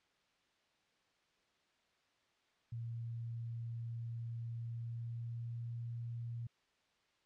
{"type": "tone with pitch glide", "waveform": "sine", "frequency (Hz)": [116.3, 117.58], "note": ["A#2", "A#2"], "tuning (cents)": [-4, 15], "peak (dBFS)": -40, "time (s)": [2.72, 6.47], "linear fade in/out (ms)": 5, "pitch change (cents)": 19, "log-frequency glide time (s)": [4.53, 5.72], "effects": ["white hiss -75 dBFS RMS until 7.25 s", "low-pass 4000 Hz 12 dB/octave"]}